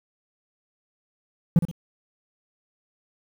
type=tone with echo; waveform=triangle; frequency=169.3 Hz; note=E3; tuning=46 cents sharp; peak=-9 dBFS; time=1.56-1.59 s; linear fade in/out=2 ms; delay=62 ms; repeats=2; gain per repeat=-10 dB; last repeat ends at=1.714 s; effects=tanh soft clip ceiling -5 dBFS + 8-bit